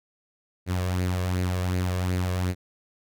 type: tone with flanger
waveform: sawtooth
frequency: 91 Hz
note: F#2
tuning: 28 cents flat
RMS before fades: -26 dBFS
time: 0.66-2.55 s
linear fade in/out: 50 ms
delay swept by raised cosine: 0.44 to 1.84 ms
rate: 2.7 Hz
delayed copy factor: +0.5
effects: none